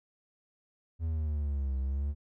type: exponential two-way sweep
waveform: triangle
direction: down then up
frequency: 83 to 65.5 to 73.3 Hz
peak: -27 dBFS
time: 0.99-2.15 s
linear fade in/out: 50 ms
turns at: 1.79 s
effects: none